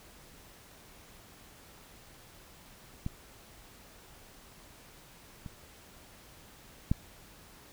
clicks, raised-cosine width 5 ms, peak -21 / -29 / -13 dBFS, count 3, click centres 3.064 / 5.462 / 6.915 s, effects pink hiss -55 dBFS RMS until 7.72 s

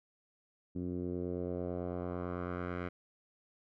10% pulse tone with low-pass filter sweep, 89 Hz, F2, 33 cents sharp, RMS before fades -38 dBFS, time 0.75-2.89 s, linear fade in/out 10 ms, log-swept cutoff 270 to 1900 Hz, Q 1.8, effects none

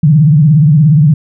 sine tone with vibrato, 151 Hz, D3, 48 cents sharp, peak -3 dBFS, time 0.03-1.14 s, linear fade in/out 5 ms, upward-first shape triangle, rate 17 Hz, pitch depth 200 cents each way, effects none

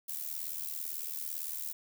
violet noise with amplitude modulation, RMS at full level -35 dBFS, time 0.08-1.73 s, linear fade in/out 10 ms, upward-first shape sine, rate 77.9 Hz, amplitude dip 80%, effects none

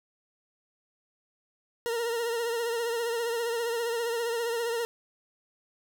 40% pulse tone with vibrato, 466.2 Hz, A#4, in tune, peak -27 dBFS, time 1.86-4.85 s, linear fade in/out 0 ms, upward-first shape triangle, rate 15 Hz, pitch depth 56 cents each way, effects none

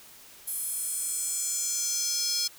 square tone with high-pass filter sweep, 471.7 Hz, A#4, 20 cents sharp, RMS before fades -30 dBFS, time 0.47-2.48 s, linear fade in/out 10 ms, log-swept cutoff 11000 to 4900 Hz, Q 3.7, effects white hiss -51 dBFS RMS until 2.58 s

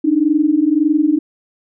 sine tone pair together, 289.3 / 311.1 Hz, D4 / D#4, -26 / 0 cents, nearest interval minor second, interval 126 cents, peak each -15 / -13 dBFS, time 0.04-1.19 s, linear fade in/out 10 ms, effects none

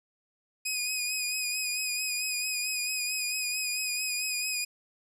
15% pulse tone with vibrato, 2492 Hz, D#7, 2 cents sharp, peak -22 dBFS, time 0.65-4.65 s, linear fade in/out 10 ms, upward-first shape sine, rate 4.5 Hz, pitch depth 37 cents each way, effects none

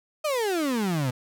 35% pulse exponential sweep, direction down, 634 to 121.1 Hz, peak -22 dBFS, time 0.24-1.11 s, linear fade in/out 10 ms, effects none

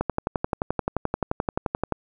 click train, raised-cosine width 1 ms, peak -9 dBFS, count 23, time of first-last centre 0.01-1.923 s, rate 11.5 Hz, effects none

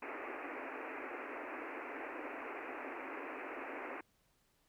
pink band-pass noise, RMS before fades -45 dBFS, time 0.02-4.01 s, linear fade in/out 5 ms, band 260 to 2600 Hz, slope 96 dB/octave, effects pink hiss -75 dBFS RMS until 4.68 s

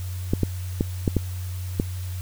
clicks, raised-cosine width 3 ms, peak -7 dBFS, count 6, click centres 0.335 / 0.433 / 0.809 / 1.078 / 1.167 / 1.799 s, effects added 91 Hz sine -28 dBFS peak until 2.21 s + white hiss -44 dBFS RMS until 2.21 s

